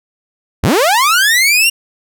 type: linear sweep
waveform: sawtooth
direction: up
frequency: 48.33 to 2829 Hz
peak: -5 dBFS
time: 0.63-1.7 s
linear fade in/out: 10 ms
effects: none